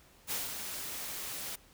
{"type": "noise with ADSR envelope", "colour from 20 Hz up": "white", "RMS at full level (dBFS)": -34, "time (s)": [0.27, 1.56], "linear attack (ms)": 46, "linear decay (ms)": 170, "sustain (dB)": -6, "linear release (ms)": 9, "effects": ["pink hiss -61 dBFS RMS until 1.73 s"]}